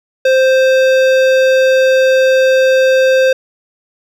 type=tone with hard clipping; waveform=sine; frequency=523.3 Hz; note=C5; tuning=in tune; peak=-9 dBFS; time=0.25-3.33 s; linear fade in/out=5 ms; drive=15 dB; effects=none